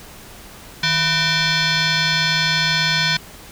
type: tone with frequency modulation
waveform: sine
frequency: 990 Hz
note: B5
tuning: 4 cents sharp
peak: -15 dBFS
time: 0.83-3.17 s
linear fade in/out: 5 ms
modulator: 833 Hz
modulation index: 4.9
effects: pink hiss -40 dBFS RMS until 3.51 s